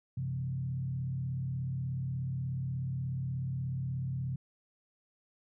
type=tone with frequency modulation; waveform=sine; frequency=130.81 Hz; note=C3; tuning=in tune; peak=-32 dBFS; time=0.17-4.36 s; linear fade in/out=5 ms; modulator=36.6 Hz; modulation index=0.69; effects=none